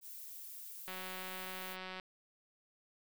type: noise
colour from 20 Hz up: violet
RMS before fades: -49 dBFS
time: 0.01-1.77 s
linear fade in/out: 50 ms
type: click train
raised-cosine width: 0.3 ms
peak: -29 dBFS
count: 209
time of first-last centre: 0.88-1.998 s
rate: 186 Hz
effects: none